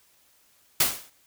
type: noise with exponential decay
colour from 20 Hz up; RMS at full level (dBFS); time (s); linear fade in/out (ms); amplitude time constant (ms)
white; -17; 0.8-1.1; 5; 65
effects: white hiss -62 dBFS RMS until 1.26 s